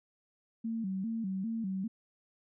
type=tone with vibrato; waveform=sine; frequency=207.7 Hz; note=G#3; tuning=in tune; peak=-32 dBFS; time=0.64-1.88 s; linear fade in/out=10 ms; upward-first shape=square; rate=2.5 Hz; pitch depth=150 cents each way; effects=none